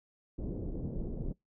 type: low-pass noise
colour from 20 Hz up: pink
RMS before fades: -37 dBFS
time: 0.38-1.33 s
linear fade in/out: 10 ms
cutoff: 440 Hz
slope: 24 dB/octave
effects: noise-tail reverb RT60 0.2 s tail -26 dB re dry